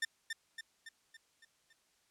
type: tone with echo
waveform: sawtooth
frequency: 1799 Hz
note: A6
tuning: 38 cents sharp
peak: -28 dBFS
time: 0.02-0.05 s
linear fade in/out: 5 ms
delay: 280 ms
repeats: 6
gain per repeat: -5 dB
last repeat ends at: 1.73 s
effects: white hiss -73 dBFS RMS until 2.1 s + low-pass 9000 Hz 12 dB/octave